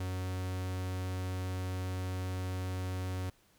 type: tone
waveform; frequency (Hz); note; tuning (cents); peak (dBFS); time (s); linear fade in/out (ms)
45% pulse; 92.5; F#2; 0; -34; 0-3.3; 5
effects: pink hiss -67 dBFS RMS until 3.58 s